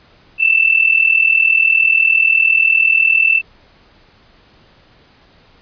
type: tone pair together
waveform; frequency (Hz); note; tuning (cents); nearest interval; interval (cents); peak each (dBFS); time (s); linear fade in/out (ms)
sine; 2637 / 2677; E7 / E7; 0 / +26; unison; 26; -12; 0.38-3.42; 50
effects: pink hiss -49 dBFS RMS until 5.61 s + resampled to 11025 Hz